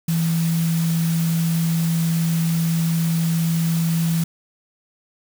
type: tone in noise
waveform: sine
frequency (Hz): 165.1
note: E3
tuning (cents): +3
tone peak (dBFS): -17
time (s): 0.08-4.24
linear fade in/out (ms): 5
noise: white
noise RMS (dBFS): -32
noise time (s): 0.08-4.24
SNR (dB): +12
effects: none